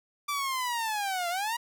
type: linear two-way sweep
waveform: sawtooth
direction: down then up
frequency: 1174.7 to 680 to 966 Hz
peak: -25 dBFS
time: 0.28-1.57 s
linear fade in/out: 10 ms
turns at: 1.29 s
effects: none